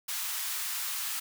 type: high-pass noise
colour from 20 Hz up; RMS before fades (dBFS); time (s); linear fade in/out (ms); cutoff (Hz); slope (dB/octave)
white; -34; 0.08-1.2; 10; 940; 24
effects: none